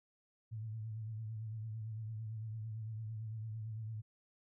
sine tone with vibrato, 110 Hz, A2, in tune, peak -40 dBFS, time 0.51-4.02 s, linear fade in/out 20 ms, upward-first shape triangle, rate 8.9 Hz, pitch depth 67 cents each way, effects none

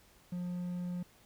triangle tone, 177.8 Hz, F3, 31 cents sharp, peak -33 dBFS, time 0.32-1.03 s, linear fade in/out 5 ms, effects pink hiss -63 dBFS RMS until 1.25 s

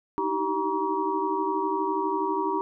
sine tone cluster, 308.1 / 320.3 / 387.5 / 949 / 1138 Hz, D#4 / E4 / G4 / A#5 / C#6, -17 / -50 / -20 / +31 / +45 cents, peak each -34 / -33 / -29 / -27 / -34 dBFS, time 0.18-2.61 s, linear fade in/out 0 ms, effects none

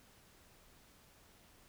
silence, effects pink hiss -64 dBFS RMS until 1.68 s

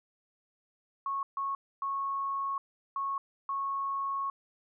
sine tone bursts at uneven times, 1100 Hz, C#6, 14 cents flat, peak -30 dBFS, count 5, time 1.06-1.23 / 1.37-1.55 / 1.82-2.58 / 2.96-3.18 / 3.49-4.3 s, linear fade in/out 2 ms, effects none

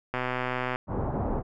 click train, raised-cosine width 0.5 ms, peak -14 dBFS, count 79, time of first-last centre 0.14-0.759 s, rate 126 Hz
pink low-pass noise, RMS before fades -29 dBFS, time 0.87-1.43 s, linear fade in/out 50 ms, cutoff 980 Hz, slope 24 dB/octave
effects none

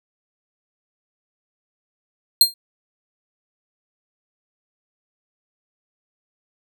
sawtooth tone with exponential decay, 4200 Hz, C8, 6 cents sharp, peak -3 dBFS, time 2.41-2.54 s, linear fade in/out 2 ms, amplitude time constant 27 ms, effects none

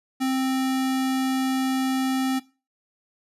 square tone, 262.5 Hz, C4, 6 cents sharp, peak -22 dBFS, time 0.2-2.4 s, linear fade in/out 20 ms, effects noise-tail reverb RT60 0.3 s tail -18 dB re dry + resampled to 32000 Hz

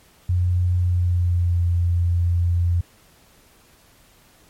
sine tone with pitch glide, 89.3 to 86.71 Hz, F2 to F2, +39 to -12 cents, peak -16 dBFS, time 0.29-2.81 s, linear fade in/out 5 ms, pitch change -51 cents, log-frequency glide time 0.79-1.64 s, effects pink hiss -54 dBFS RMS until 4.49 s + MP3 64 kbps

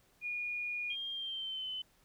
sine tone, 2440 Hz, D#7, 34 cents flat, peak -35 dBFS, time 0.21-0.96 s, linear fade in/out 50 ms
sine tone with pitch glide, 3211 to 3034 Hz, G7 to F#7, +41 to +43 cents, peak -37 dBFS, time 0.9-1.82 s, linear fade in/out 5 ms, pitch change -98 cents, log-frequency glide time 1.11-1.7 s
effects pink hiss -69 dBFS RMS until 2.04 s

